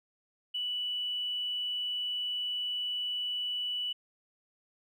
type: tone with tanh clipping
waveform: triangle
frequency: 2960 Hz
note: F#7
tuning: in tune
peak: -31 dBFS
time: 0.54-3.93 s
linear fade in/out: 10 ms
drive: 3 dB
effects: none